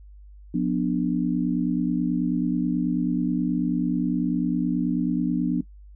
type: chord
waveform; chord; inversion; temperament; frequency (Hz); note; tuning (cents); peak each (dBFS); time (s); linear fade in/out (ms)
sine; B diminished; second; just; 177.8 / 246.9 / 296.3; F3 / B3 / D4; +31 / 0 / +15; -25; 0.54-5.61; 5
effects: noise-tail reverb RT60 0.1 s tail -18 dB re dry + added 50 Hz sine -43 dBFS peak until 5.95 s